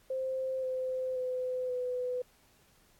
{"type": "tone with pitch steps", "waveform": "sine", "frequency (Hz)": [523.3, 515.2, 507.2, 499.4], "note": ["C5", "C5", "B4", "B4"], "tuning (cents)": [0, -27, 46, 19], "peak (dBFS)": -31, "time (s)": [0.1, 2.22], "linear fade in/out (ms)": 5, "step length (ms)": 530, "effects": ["pink hiss -65 dBFS RMS until 2.99 s", "AAC 64 kbps"]}